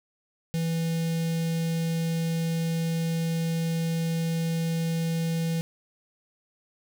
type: tone with notch filter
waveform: square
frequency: 164.81 Hz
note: E3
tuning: in tune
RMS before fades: -27 dBFS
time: 0.54-5.61 s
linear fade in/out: 0 ms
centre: 1100 Hz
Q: 0.62
effects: none